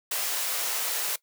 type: high-pass noise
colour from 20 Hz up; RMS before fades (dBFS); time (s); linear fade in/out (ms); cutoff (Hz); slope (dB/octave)
white; -29; 0.11-1.16; 5; 420; 24
effects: noise-tail reverb RT60 0.1 s tail -19 dB re dry

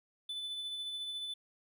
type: tone with tremolo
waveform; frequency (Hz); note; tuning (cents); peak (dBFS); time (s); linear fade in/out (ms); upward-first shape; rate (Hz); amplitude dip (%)
triangle; 3500; A7; -10; -35; 0.29-1.34; 5; sine; 14; 30
effects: none

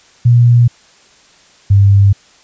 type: tone pair in turn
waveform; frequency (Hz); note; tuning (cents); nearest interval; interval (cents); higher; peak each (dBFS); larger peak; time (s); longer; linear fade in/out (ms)
sine; 120.1 / 99.51; B2 / G2; -48 / +26; minor third; 326; first; -4; neither; 0.25-0.68 / 1.7-2.13; neither; 10
effects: white hiss -46 dBFS RMS until 2.43 s + resampled to 16000 Hz

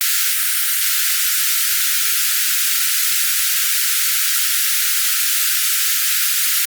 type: high-pass noise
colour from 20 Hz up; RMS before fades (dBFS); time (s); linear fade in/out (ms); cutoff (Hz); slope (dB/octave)
white; -17; 0.01-6.65; 0; 1300; 96
effects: Opus 32 kbps

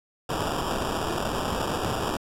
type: noise with sample-and-hold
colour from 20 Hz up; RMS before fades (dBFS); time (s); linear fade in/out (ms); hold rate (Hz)
violet; -28; 0.29-2.17; 5; 2100
effects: low-pass 12000 Hz 12 dB/octave

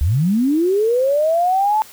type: linear sweep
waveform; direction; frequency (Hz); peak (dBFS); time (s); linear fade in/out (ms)
sine; up; 63.4 to 880; -13; 0.01-1.82; 0
effects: white hiss -42 dBFS RMS until 1.92 s

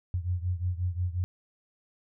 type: beating tone pair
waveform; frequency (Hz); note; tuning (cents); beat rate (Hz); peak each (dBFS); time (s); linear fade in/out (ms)
sine; 87.9 / 93.5; F2 / F#2; +12 / +19; 5.6; -29 / -32; 0.14-1.24; 0
effects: none

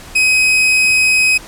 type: tone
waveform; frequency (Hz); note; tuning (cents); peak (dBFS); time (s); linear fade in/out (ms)
40% pulse; 2527; D#7; +26; -8; 0.15-1.38; 10
effects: pink hiss -35 dBFS RMS until 1.47 s + low-pass 12000 Hz 12 dB/octave

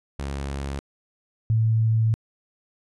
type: tone pair in turn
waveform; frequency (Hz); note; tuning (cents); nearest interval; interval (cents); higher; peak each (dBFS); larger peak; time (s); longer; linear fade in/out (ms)
sawtooth / sine; 69.3 / 111.61; C#2 / A2; 0 / +25; minor sixth; 825; second; -24 / -17; second; 0.19-0.79 / 1.5-2.14; second; 0
effects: resampled to 24000 Hz

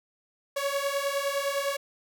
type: beating tone pair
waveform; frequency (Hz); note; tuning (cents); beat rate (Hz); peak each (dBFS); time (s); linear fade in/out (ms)
sawtooth; 554.4 / 564.2; C#5 / C#5; 0 / +30; 9.8; -26; 0.56-1.77; 10
effects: none

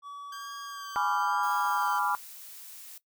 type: tone with pitch glide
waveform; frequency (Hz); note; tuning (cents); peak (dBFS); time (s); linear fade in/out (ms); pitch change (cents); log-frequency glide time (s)
triangle; 1140 to 1091.7; C#6 to C#6; +48 to -27; -37; 0.02-1.19; 50; -75; 0.98-1.04
type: tone with vibrato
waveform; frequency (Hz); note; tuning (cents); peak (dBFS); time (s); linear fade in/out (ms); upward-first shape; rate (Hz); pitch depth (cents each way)
15% pulse; 1585; G6; +19; -36; 0.32-1.99; 5; sine; 1; 42
type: chord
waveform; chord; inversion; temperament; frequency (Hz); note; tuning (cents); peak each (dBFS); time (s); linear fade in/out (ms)
sine; G# diminished seventh; none; equal with one note detuned; 830.6 / 987.8 / 1174.7 / 1387.3; G#5 / B5 / D6 / F6; 0 / 0 / 0 / -12; -31; 0.96-2.15; 0
type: noise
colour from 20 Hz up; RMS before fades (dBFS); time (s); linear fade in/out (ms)
blue; -46; 1.43-2.98; 5
effects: noise-tail reverb RT60 0.1 s tail -17 dB re dry

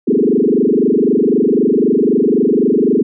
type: tone with frequency modulation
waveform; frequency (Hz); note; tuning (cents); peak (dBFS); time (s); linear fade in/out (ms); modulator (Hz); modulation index
sine; 330; E4; +2; -9; 0.07-3.03; 10; 23.9; 4.8
effects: none

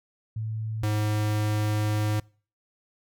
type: tone pair in turn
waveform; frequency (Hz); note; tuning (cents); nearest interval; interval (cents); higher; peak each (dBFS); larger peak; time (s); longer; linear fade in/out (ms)
sine / square; 110 / 106.06; A2 / G#2; 0 / +37; minor second; 63; first; -28 / -24; second; 0.36-0.83 / 0.83-2.2; second; 5
effects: noise-tail reverb RT60 0.4 s tail -24 dB re dry

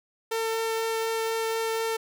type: tone with vibrato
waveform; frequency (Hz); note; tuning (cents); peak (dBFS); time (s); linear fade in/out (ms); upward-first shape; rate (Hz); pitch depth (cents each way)
sawtooth; 450; A4; +39; -22; 0.31-1.97; 10; triangle; 4.1; 9
effects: none

